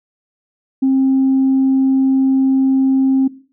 sine tone, 266.2 Hz, C4, 30 cents sharp, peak -9 dBFS, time 0.82-3.28 s, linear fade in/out 10 ms, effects noise-tail reverb RT60 0.4 s tail -17 dB re dry + tanh soft clip ceiling -7 dBFS

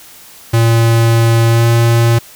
square tone with pitch glide, 115.1 to 116.5 Hz, A#2 to A#2, -22 to -1 cents, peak -8 dBFS, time 0.53-2.19 s, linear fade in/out 10 ms, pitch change +21 cents, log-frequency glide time 1.48-1.67 s, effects white hiss -38 dBFS RMS until 2.35 s

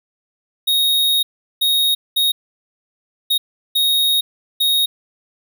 square tone bursts at uneven times, 3750 Hz, A#7, 10 cents sharp, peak -14 dBFS, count 6, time 0.67-1.23 / 1.61-1.95 / 2.16-2.32 / 3.3-3.38 / 3.75-4.21 / 4.6-4.86 s, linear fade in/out 10 ms, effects none

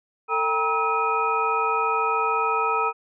sine tone cluster, 449.1 / 792 / 953 / 1287 / 2469 Hz, A4 / G5 / A#5 / E6 / D#7, +35 / +18 / +38 / -42 / -14 cents, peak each -28 / -30 / -26 / -23 / -30 dBFS, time 0.28-2.93 s, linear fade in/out 50 ms, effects none

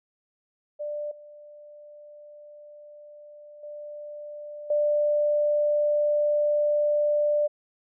sine tone with level steps, 592 Hz, D5, 14 cents sharp, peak -29 / -44 / -36 / -20 dBFS, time 0.79-7.48 s, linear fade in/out 20 ms, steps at 1.11 / 3.63 / 4.7 s, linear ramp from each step 5 ms, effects none

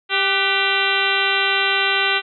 harmonic tone with a mistuned harmonic, 393.5 Hz, G4, 7 cents sharp, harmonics 1 / 2 / 3 / 4 / 5 / 6 / 7 / 8 / 9 / 10, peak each -27 / -27 / -26 / -23 / -24 / -25 / -23 / -25 / -28 / -27 dBFS, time 0.09-2.22 s, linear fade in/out 50 ms, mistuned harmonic 4, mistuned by -69 cents, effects none

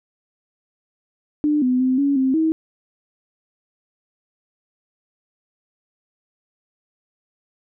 sine tone with pitch steps, 298.4 / 252.5 / 257.8 / 281.1 / 263.3 / 319.3 Hz, D4 / B3 / C4 / C#4 / C4 / D#4, +28 / +39 / -26 / +24 / +11 / +45 cents, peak -15 dBFS, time 1.44-2.52 s, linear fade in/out 0 ms, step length 180 ms, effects none

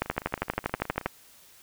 two click trains, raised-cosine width 0.5 ms, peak -24 / -10 dBFS, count 20 / 14, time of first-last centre 0.06-1.065 / 0.02-1.06 s, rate 18.9 / 12.5 Hz, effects white hiss -55 dBFS RMS until 1.62 s

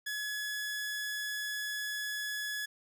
sawtooth tone, 1696 Hz, G#6, 36 cents sharp, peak -31 dBFS, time 0.06-2.66 s, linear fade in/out 10 ms, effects none

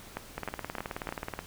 two click trains, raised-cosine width 0.5 ms, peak -19 / -18 dBFS, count 20 / 4, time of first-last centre 0.38-1.391 / 0.17-1.09 s, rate 18.8 / 3.26 Hz, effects pink hiss -49 dBFS RMS until 1.46 s

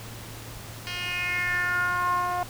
10% pulse tone with band-pass filter sweep, 357 Hz, F4, 38 cents sharp, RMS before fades -27 dBFS, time 0.87-2.43 s, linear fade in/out 0 ms, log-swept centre 3400 to 800 Hz, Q 5, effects added 112 Hz sine -42 dBFS peak until 2.49 s + pink hiss -42 dBFS RMS until 2.49 s

